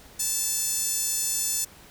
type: tone with high-pass filter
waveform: sawtooth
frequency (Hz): 878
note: A5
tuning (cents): -4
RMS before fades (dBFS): -27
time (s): 0.19-1.65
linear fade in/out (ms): 10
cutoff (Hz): 7200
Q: 2.1
effects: pink hiss -50 dBFS RMS until 1.9 s